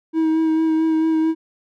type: tone with vibrato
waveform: triangle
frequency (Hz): 319.5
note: D#4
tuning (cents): +46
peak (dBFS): -13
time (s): 0.13-1.35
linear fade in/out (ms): 50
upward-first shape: sine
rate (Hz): 4.5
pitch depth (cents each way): 17
effects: none